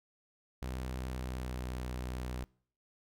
sawtooth tone with pitch glide, 63.6 to 62.4 Hz, C2 to B1, -48 to +19 cents, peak -33 dBFS, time 0.62-2.44 s, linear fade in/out 0 ms, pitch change -33 cents, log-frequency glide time 1.07-1.69 s, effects noise-tail reverb RT60 0.6 s tail -26 dB re dry

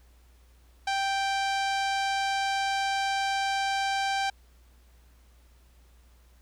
sawtooth tone with low-pass filter, 784 Hz, G5, in tune, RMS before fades -28 dBFS, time 0.87-4.3 s, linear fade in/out 5 ms, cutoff 5600 Hz, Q 1, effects added 60 Hz sine -55 dBFS peak until 6.41 s + pink hiss -65 dBFS RMS until 6.41 s

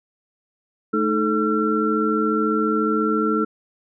sine tone cluster, 217.6 / 311.9 / 434 / 1356 Hz, A3 / D#4 / A4 / E6, -19 / +4 / -24 / +49 cents, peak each -23 dBFS, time 0.93-3.45 s, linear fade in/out 10 ms, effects none

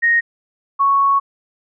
sine tone pair in turn, 1864.7 / 1108.8 Hz, A#6 / C#6, 0 / 0 cents, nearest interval major sixth, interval 900 cents, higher first, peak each -11 dBFS, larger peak neither, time 0.02-0.21 / 0.79-1.2 s, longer second, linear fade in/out 20 ms, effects none

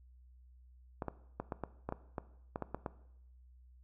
clicks, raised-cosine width 1 ms, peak -23 dBFS, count 12, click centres 1.022 / 1.083 / 1.4 / 1.522 / 1.637 / 1.89 / 1.924 / 2.182 / 2.559 / 2.623 / 2.746 / 2.862 s, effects noise-tail reverb RT60 0.8 s tail -17 dB re dry + added 62 Hz sine -57 dBFS peak until 3.83 s

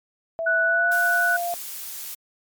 sine tone with pitch glide, 659.3 to 694.5 Hz, E5 to F5, 0 to -10 cents, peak -24 dBFS, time 0.39-1.54 s, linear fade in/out 0 ms, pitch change +90 cents, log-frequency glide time 0.63-0.93 s
sine tone, 1480 Hz, F#6, in tune, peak -18 dBFS, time 0.46-1.37 s, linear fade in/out 10 ms
blue noise, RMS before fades -34 dBFS, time 0.91-2.15 s, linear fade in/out 10 ms
effects MP3 96 kbps

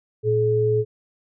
sine tone pair together, 115 / 426.7 Hz, A#2 / G#4, -23 / +47 cents, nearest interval octave + major seventh, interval 2270 cents, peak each -22 / -18 dBFS, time 0.23-0.85 s, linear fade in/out 50 ms, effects none

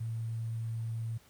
sine tone with sample-and-hold, 113.6 Hz, A#2, 44 cents flat, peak -33 dBFS, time 0-1.18 s, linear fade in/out 10 ms, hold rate 8820 Hz, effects pink hiss -62 dBFS RMS until 1.29 s

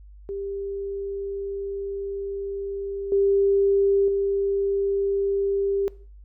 sine tone with level steps, 396.3 Hz, G4, 19 cents sharp, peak -28 / -17 / -21 dBFS, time 0.29-5.88 s, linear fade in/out 0 ms, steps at 3.12 / 4.08 s, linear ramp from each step 2 ms, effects noise-tail reverb RT60 0.5 s tail -21 dB re dry + added 50 Hz sine -43 dBFS peak until 6.24 s

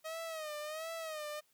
sawtooth tone with vibrato, 627 Hz, D#5, 13 cents sharp, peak -36 dBFS, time 0.04-1.41 s, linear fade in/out 20 ms, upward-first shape sine, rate 1.4 Hz, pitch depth 88 cents each way, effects white hiss -73 dBFS RMS until 1.53 s

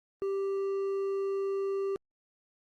triangle tone with hard clipping, 392 Hz, G4, in tune, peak -30 dBFS, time 0.22-1.96 s, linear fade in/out 0 ms, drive 7 dB, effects Opus 32 kbps

